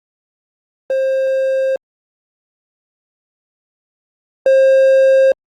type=tone pair in turn; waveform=triangle; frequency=531 / 533.2 Hz; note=C5 / C5; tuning=+25 / +33 cents; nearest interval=unison; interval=8 cents; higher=second; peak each=-11 / -5 dBFS; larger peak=second; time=0.9-1.76 / 4.46-5.32 s; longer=neither; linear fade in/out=2 ms; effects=Opus 24 kbps